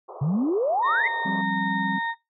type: band-pass noise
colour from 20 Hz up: pink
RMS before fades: -40 dBFS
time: 0.08-1.42 s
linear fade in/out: 10 ms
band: 370 to 1200 Hz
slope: 96 dB/octave
type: exponential sweep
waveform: sine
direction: up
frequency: 130.81 to 2174 Hz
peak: -20 dBFS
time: 0.21-1.08 s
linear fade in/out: 10 ms
type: harmonic tone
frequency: 923 Hz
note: A#5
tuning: 17 cents flat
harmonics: 1 / 2 / 4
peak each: -28 / -28 / -40 dBFS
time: 0.82-2.15 s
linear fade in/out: 50 ms
type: chord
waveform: sine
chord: F suspended second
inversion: none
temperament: equal with one note detuned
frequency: 174.61 / 196 / 267.3 Hz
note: F3 / G3 / C4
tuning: 0 / 0 / +37 cents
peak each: -33 / -28 / -32 dBFS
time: 1.25-1.99 s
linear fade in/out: 10 ms
effects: noise-tail reverb RT60 0.2 s tail -19 dB re dry